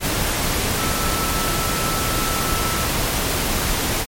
sine tone in noise, 1318.5 Hz, E6, in tune, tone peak -27 dBFS, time 0.76-2.89 s, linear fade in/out 50 ms, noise pink, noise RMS -21 dBFS, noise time 0-4.06 s, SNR -9 dB, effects MP3 64 kbps

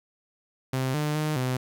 sawtooth tone with pitch steps, 130.8 / 150.3 / 153.3 / 127.9 Hz, C3 / D3 / D#3 / C3, 0 / +40 / -25 / -39 cents, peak -21 dBFS, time 0.73-1.57 s, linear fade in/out 5 ms, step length 210 ms, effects 10-bit

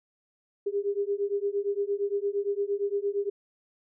sine beating tone pair, 399.1 / 407.8 Hz, G4 / G#4, +31 / -32 cents, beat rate 8.7 Hz, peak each -29 dBFS, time 0.66-3.3 s, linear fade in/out 10 ms, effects none

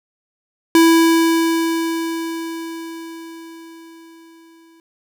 square tone with exponential decay, 329.6 Hz, E4, in tune, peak -8 dBFS, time 0.75-4.8 s, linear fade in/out 1 ms, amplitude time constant 880 ms, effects none

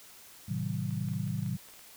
sine chord, A diminished seventh, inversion none, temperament just, 110 / 132 / 158.4 / 190.08 Hz, A2 / C3 / Eb3 / Gb3, 0 / +16 / +31 / +47 cents, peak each -36 dBFS, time 0.48-1.57 s, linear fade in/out 10 ms
clicks, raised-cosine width 0.3 ms, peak -38 dBFS, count 9, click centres 0.908 / 1.087 / 1.136 / 1.278 / 1.431 / 1.462 / 1.687 / 1.738 / 1.793 s
effects white hiss -53 dBFS RMS until 1.96 s

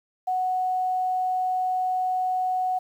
sine tone, 740 Hz, F#5, in tune, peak -22 dBFS, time 0.27-2.79 s, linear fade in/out 10 ms, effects 9-bit

